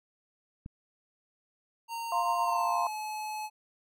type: click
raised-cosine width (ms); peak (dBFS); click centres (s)
5; -29; 0.661
type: tone with pitch glide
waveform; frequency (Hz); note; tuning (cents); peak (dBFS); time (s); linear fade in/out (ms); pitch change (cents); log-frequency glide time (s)
square; 923 to 856.2; A#5 to A5; -17 to -47; -35; 1.88-3.5; 50; -130; 2.42-2.79
type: chord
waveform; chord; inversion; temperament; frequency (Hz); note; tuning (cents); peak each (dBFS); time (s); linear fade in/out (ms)
sine; F suspended fourth; none; just; 698.5 / 931.3 / 1047.7; F5 / Bb5 / C6; 0 / -2 / +2; -31 / -32 / -30; 2.12-2.87; 2
effects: none